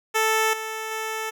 10% pulse tone with level steps, 440 Hz, A4, in tune, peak -11 / -21 / -19 dBFS, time 0.14-1.31 s, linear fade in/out 20 ms, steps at 0.53 / 0.91 s, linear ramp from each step 5 ms, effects none

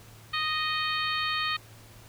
harmonic tone, 621 Hz, D#5, 3 cents flat, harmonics 2 / 3 / 4 / 5 / 6 / 7, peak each -31 / -33 / -34 / -35 / -36 / -36 dBFS, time 0.33-1.57 s, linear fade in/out 10 ms, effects added 110 Hz sine -51 dBFS peak until 2.08 s + pink hiss -53 dBFS RMS until 2.08 s

